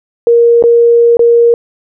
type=tone with dropouts; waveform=sine; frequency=469.8 Hz; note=A#4; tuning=13 cents sharp; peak=-3 dBFS; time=0.27-1.54 s; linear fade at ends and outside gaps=1 ms; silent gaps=0.625-0.638 / 1.17-1.193 s; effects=none